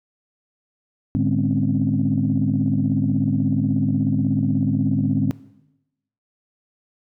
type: tone cluster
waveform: sine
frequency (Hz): 108.4 / 150.1 / 205.6 / 255.3 / 271.7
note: A2 / D3 / G#3 / C4 / C#4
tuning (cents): -25 / +38 / -17 / -42 / -35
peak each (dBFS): -23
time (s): 1.15-5.31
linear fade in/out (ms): 0
effects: noise-tail reverb RT60 0.9 s tail -18 dB re dry + tanh soft clip ceiling -8 dBFS